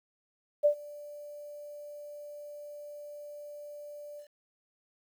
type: tone with ADSR envelope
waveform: sine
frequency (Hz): 588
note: D5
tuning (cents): +2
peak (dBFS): -18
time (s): 0.63-4.28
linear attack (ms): 24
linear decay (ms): 90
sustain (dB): -24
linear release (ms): 93
effects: 10-bit